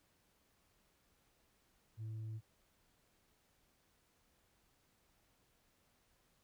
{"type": "tone", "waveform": "sine", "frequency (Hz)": 110, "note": "A2", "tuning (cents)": 0, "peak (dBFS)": -39, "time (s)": [1.97, 2.41], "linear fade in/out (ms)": 50, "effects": ["tanh soft clip ceiling -41 dBFS", "pink hiss -75 dBFS RMS until 6.43 s"]}